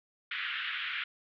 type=band-pass noise; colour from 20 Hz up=pink; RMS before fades=-36 dBFS; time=0.31-1.04 s; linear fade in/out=5 ms; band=1400 to 3400 Hz; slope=48 dB/octave; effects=none